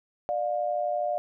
sine tone pair together, 596.9 / 709 Hz, D5 / F5, +28 / +26 cents, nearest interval minor third, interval 298 cents, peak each -28 dBFS, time 0.29-1.18 s, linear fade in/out 0 ms, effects none

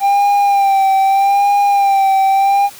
triangle tone with vibrato, 792 Hz, G5, 18 cents sharp, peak -7 dBFS, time 0-2.7 s, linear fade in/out 50 ms, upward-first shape sine, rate 0.8 Hz, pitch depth 40 cents each way, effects white hiss -37 dBFS RMS until 2.79 s

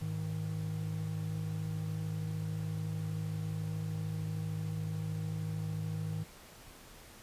triangle tone pair together, 104.9 / 158.36 Hz, G#2 / D#3, +18 / +31 cents, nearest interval perfect fifth, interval 713 cents, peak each -36 / -34 dBFS, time 0.01-6.24 s, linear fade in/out 10 ms, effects pink hiss -54 dBFS RMS until 7.22 s + resampled to 32000 Hz

